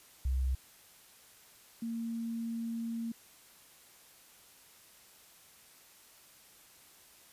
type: tone pair in turn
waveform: sine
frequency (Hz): 65 / 229.9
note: C2 / A#3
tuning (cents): -11 / -24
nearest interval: octave + minor seventh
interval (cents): 2187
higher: second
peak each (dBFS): -28 / -34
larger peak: first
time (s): 0.25-0.55 / 1.82-3.12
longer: second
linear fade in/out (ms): 5
effects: white hiss -59 dBFS RMS until 7.32 s + resampled to 32000 Hz

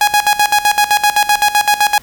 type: tone with tremolo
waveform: sawtooth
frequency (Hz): 830.6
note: G#5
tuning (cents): 0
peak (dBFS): -4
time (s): 0.01-1.98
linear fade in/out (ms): 2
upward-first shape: square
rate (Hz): 7.8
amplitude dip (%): 80
effects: pink hiss -42 dBFS RMS until 2.02 s

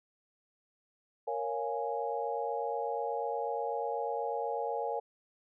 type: chord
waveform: sine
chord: Bb minor seventh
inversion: none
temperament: equal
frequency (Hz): 466.2 / 554.4 / 698.5 / 830.6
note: Bb4 / Db5 / F5 / Ab5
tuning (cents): 0 / 0 / 0 / 0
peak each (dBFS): -36 / -38 / -39 / -36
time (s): 1.27-5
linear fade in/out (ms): 10
effects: none

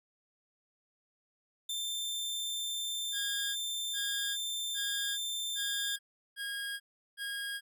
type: tone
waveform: sawtooth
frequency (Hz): 3571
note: A7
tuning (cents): +25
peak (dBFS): -31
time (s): 1.69-5.96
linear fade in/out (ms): 5
type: tone bursts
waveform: 25% pulse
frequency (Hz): 1633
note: G#6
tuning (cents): -30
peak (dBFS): -32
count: 6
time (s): 3.12-7.61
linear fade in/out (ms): 50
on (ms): 440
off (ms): 370
effects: none

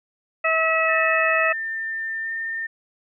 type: harmonic tone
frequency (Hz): 646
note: E5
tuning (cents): -35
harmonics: 1 / 2 / 3 / 4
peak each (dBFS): -23 / -23 / -23 / -23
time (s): 0.44-1.53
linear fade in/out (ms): 10
type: tone with pitch glide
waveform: sine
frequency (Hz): 1797 to 1811.6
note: A6 to A#6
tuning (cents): +36 to -50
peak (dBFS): -25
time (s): 0.88-2.67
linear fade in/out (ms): 10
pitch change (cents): +14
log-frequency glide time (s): 2.19-2.31
effects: none

